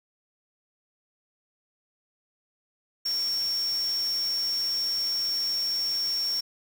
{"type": "tone in noise", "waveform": "sine", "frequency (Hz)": 5490, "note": "F8", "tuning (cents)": -31, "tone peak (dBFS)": -25, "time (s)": [3.05, 6.41], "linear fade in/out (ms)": 10, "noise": "white", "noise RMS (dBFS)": -42, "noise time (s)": [3.05, 6.41], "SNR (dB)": 14, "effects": []}